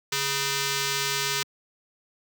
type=ring-modulated tone; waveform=5% pulse; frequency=554.4 Hz; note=C#5; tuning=in tune; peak=-10 dBFS; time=0.12-1.43 s; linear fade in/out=5 ms; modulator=696 Hz; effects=high-pass 150 Hz 12 dB/octave